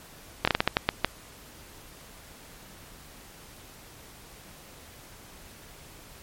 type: slowing click train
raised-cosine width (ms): 0.3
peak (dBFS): -4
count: 9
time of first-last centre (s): 0.45-1.046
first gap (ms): 25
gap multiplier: 1.3
effects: pink hiss -49 dBFS RMS until 6.22 s + MP3 64 kbps